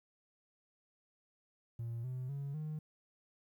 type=tone with pitch steps; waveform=triangle; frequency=116.54 / 127.82 / 140.2 / 153.78 Hz; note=A#2 / C3 / C#3 / D#3; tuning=0 / -40 / +20 / -20 cents; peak=-35 dBFS; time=1.79-2.79 s; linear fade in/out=5 ms; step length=250 ms; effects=tanh soft clip ceiling -33 dBFS + 12-bit